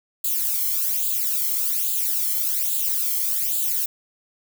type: noise with flanger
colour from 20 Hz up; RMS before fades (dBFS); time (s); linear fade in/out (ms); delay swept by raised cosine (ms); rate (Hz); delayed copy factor
violet; -23; 0.24-3.86; 5; 0.26 to 0.96; 1.2; +0.85
effects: none